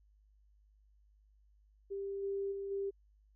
sine tone with level steps, 395.2 Hz, G4, 14 cents sharp, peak -37 / -34 / -38 / -34 dBFS, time 1.9-2.91 s, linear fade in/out 20 ms, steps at 2.22 / 2.51 / 2.7 s, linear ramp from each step 20 ms, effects added 51 Hz sine -64 dBFS peak until 3.35 s

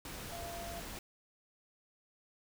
sine tone in noise, 684 Hz, F5, 36 cents flat, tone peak -44 dBFS, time 0.32-0.8 s, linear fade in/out 2 ms, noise pink, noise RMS -45 dBFS, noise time 0.05-0.99 s, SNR -2 dB, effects none

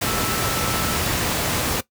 sine tone in noise, 1318.5 Hz, E6, in tune, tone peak -29 dBFS, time 0.06-0.97 s, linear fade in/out 10 ms, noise pink, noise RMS -22 dBFS, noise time 0.01-1.81 s, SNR -10 dB, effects noise-tail reverb RT60 0.1 s tail -17 dB re dry + high-pass 60 Hz 12 dB/octave

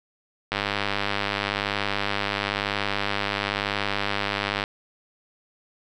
click train, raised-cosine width 0.3 ms, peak -8 dBFS, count 417, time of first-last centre 0.52-4.639 s, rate 101 Hz, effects none

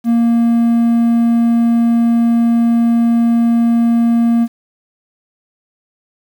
triangle tone, 233.1 Hz, A#3, in tune, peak -7 dBFS, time 0.04-4.48 s, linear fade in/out 50 ms, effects 7-bit

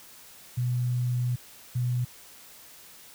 sine tone bursts at uneven times, 123.47 Hz, B2, in tune, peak -24 dBFS, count 2, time 0.57-1.36 / 1.75-2.05 s, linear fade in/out 10 ms, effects white hiss -50 dBFS RMS until 3.14 s

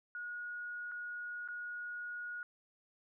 sine tone with dropouts, 1447 Hz, F#6, 39 cents flat, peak -40 dBFS, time 0.15-2.43 s, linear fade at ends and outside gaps 1 ms, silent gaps 0.915-0.919 / 1.477-1.486 s, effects none

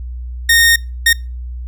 sawtooth tone bursts at uneven times, 1846 Hz, A#6, 17 cents flat, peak -4 dBFS, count 2, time 0.49-0.76 / 1.06-1.13 s, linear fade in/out 5 ms, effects noise-tail reverb RT60 0.3 s tail -26 dB re dry + added 61 Hz sine -23 dBFS peak until 1.67 s

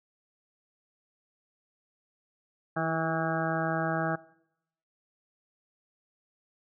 harmonic tone with a mistuned harmonic, 161.9 Hz, E3, 31 cents flat, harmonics 1 / 2 / 3 / 4 / 5 / 7 / 8 / 9 / 10, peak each -33 / -35 / -41 / -33 / -34 / -39 / -37 / -39 / -37 dBFS, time 2.76-4.16 s, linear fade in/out 10 ms, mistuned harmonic 2, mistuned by +22 cents, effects noise-tail reverb RT60 0.8 s tail -21 dB re dry

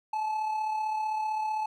triangle tone with amplitude modulation, 864 Hz, A5, 32 cents flat, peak -24 dBFS, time 0.13-1.66 s, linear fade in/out 5 ms, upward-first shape sine, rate 35.6 Hz, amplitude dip 40%, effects none

